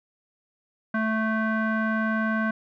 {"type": "tone with low-pass filter", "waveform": "square", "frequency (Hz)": 220, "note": "A3", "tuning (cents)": 0, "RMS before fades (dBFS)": -25, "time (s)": [0.94, 2.51], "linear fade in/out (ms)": 5, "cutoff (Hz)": 1500, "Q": 4.8, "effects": []}